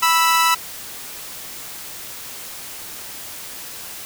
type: tone pair together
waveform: sawtooth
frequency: 984.7 / 1318.5 Hz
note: B5 / E6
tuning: -5 / 0 cents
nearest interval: perfect fourth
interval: 505 cents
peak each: -13 dBFS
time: 0.02-0.55 s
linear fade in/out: 10 ms
effects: white hiss -34 dBFS RMS until 4.05 s